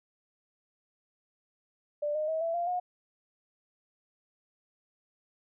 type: tone with pitch steps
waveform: sine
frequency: 590 / 614 / 639 / 664.9 / 692 / 720.1 Hz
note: D5 / D#5 / D#5 / E5 / F5 / F#5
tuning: +8 / -23 / +46 / +15 / -16 / -47 cents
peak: -28 dBFS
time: 2.02-2.8 s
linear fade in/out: 10 ms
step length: 130 ms
effects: none